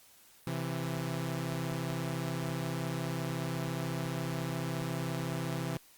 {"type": "tone pair together", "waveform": "sawtooth", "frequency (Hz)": [131.6, 165.81], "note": ["C3", "E3"], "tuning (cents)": [10, 10], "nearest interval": "major third", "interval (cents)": 400, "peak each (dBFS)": [-32, -32], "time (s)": [0.47, 5.77], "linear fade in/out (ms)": 0, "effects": ["white hiss -60 dBFS RMS until 5.97 s", "Opus 48 kbps"]}